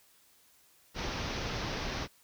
pink low-pass noise, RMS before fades -36 dBFS, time 0.94-2.08 s, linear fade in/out 50 ms, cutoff 6100 Hz, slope 96 dB/octave, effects white hiss -64 dBFS RMS until 2.23 s

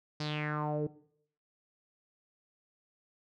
sawtooth tone with low-pass filter sweep, 150.8 Hz, D3, 46 cents sharp, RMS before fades -34 dBFS, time 0.2-0.87 s, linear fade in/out 5 ms, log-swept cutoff 5100 to 390 Hz, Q 5.2, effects noise-tail reverb RT60 0.6 s tail -17 dB re dry

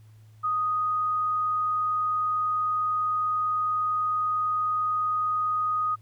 sine tone, 1244.5 Hz, D#6, in tune, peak -23 dBFS, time 0.43-5.96 s, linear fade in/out 20 ms, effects added 108 Hz sine -49 dBFS peak until 6.01 s + pink hiss -66 dBFS RMS until 6.01 s

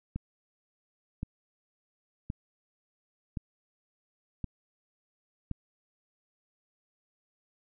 click train, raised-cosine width 5 ms, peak -21 dBFS, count 6, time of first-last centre 0.16-5.513 s, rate 0.934 Hz, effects none

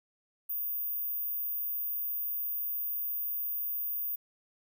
sine tone, 14917 Hz, A#9, in tune, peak -31 dBFS, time 0.49-4.16 s, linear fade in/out 10 ms, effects none

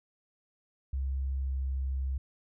sine tone with pitch glide, 67 to 66.5 Hz, C2 to C2, +42 to +29 cents, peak -29 dBFS, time 0.93-2.18 s, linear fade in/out 5 ms, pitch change -13 cents, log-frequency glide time 1.42-1.48 s, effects none

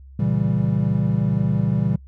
triangle chord, A# diminished seventh, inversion none, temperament equal, 116.54 / 138.59 / 164.81 / 196 Hz, A#2 / C#3 / E3 / G3, 0 / 0 / 0 / 0 cents, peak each -21 dBFS, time 0.19-1.96 s, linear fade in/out 5 ms, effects noise-tail reverb RT60 0.1 s tail -25 dB re dry + added 67 Hz sine -40 dBFS peak until 2.07 s

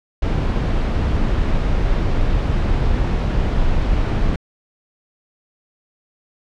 brown noise, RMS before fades -17 dBFS, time 0.22-4.36 s, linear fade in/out 5 ms, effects low-pass 4000 Hz 12 dB/octave

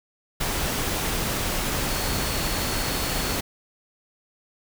sine tone in noise, 4381 Hz, C#8, 21 cents flat, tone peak -36 dBFS, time 1.9-3.36 s, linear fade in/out 10 ms, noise pink, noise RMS -26 dBFS, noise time 0.4-3.41 s, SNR -13 dB, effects none

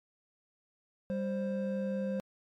triangle tone pair together, 197.03 / 526 Hz, G3 / C5, +9 / +9 cents, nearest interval octave + perfect fourth, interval 1700 cents, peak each -31 / -33 dBFS, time 1.1-2.2 s, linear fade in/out 0 ms, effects MP3 64 kbps

